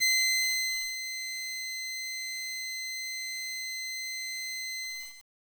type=tone with ADSR envelope; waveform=20% pulse; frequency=2057 Hz; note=C7; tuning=30 cents flat; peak=-17 dBFS; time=0-5.26 s; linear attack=26 ms; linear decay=930 ms; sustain=-12 dB; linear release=430 ms; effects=8-bit